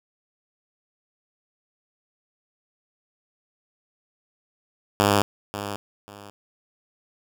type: tone with echo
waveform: 5% pulse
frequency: 101.7 Hz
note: G#2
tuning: 36 cents flat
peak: -6 dBFS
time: 5-5.22 s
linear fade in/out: 0 ms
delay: 540 ms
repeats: 2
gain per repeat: -12 dB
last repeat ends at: 6.3 s
effects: none